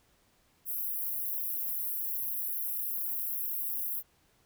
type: high-pass noise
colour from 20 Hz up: white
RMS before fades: -34 dBFS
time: 0.65-4.03 s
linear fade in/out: 50 ms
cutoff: 11000 Hz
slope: 96 dB/octave
effects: pink hiss -68 dBFS RMS until 4.45 s